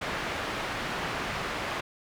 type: low-pass noise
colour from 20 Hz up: white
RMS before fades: -33 dBFS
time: 0.01-1.81 s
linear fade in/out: 10 ms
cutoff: 2000 Hz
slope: 12 dB/octave
effects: none